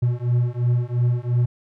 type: beating tone pair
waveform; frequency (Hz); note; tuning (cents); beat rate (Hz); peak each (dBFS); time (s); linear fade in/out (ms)
triangle; 120.2 / 123.1; B2 / B2; -46 / -5; 2.9; -19; 0.02-1.46; 10
effects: none